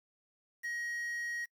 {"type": "tone with quantisation", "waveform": "triangle", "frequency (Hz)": 1890, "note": "A#6", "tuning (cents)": 23, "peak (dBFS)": -34, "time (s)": [0.63, 1.46], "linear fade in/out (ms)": 20, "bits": 9, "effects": ["noise-tail reverb RT60 0.1 s tail -25 dB re dry"]}